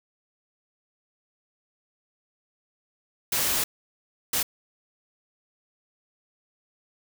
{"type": "noise bursts at uneven times", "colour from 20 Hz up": "white", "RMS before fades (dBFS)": -25, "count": 2, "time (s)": [[3.32, 3.64], [4.33, 4.43]], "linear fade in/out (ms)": 5, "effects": []}